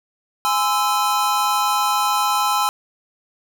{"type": "chord", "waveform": "square", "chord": "Ab augmented", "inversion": "none", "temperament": "equal with one note detuned", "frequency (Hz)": [830.6, 1026.2, 1318.5], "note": ["Ab5", "C6", "E6"], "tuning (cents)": [0, -34, 0], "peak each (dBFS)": -22, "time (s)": [0.45, 2.69], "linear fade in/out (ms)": 0, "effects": []}